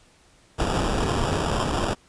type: noise with sample-and-hold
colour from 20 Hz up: pink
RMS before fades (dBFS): -24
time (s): 0.58-1.95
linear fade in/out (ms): 20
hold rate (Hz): 2100
effects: pink hiss -57 dBFS RMS until 2.08 s + resampled to 22050 Hz